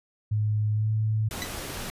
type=tone with pitch glide; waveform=sine; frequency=106.4 to 108.82 Hz; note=G#2 to A2; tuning=+42 to -19 cents; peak=-22 dBFS; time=0.31-1.29 s; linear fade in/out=10 ms; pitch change=+39 cents; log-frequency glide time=0.73-0.89 s
type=noise; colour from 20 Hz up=pink; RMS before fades=-35 dBFS; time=1.31-1.9 s; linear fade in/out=0 ms
type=tone with exponential decay; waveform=20% pulse; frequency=1979 Hz; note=B6; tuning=3 cents sharp; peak=-21 dBFS; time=1.42-1.5 s; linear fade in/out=0 ms; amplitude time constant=17 ms
effects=resampled to 32000 Hz